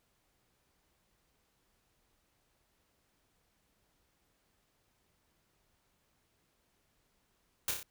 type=noise with echo; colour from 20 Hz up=white; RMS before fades=-32 dBFS; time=7.68-7.71 s; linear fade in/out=2 ms; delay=30 ms; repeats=4; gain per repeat=-4 dB; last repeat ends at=7.83 s; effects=pink hiss -75 dBFS RMS until 7.9 s